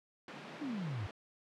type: high-pass noise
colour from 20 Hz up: pink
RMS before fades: -47 dBFS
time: 0.28-1.11 s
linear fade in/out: 2 ms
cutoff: 140 Hz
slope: 48 dB/octave
type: exponential sweep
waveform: sine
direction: down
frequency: 311.1 to 92.5 Hz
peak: -36 dBFS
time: 0.61-1.07 s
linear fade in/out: 10 ms
effects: low-pass 3000 Hz 12 dB/octave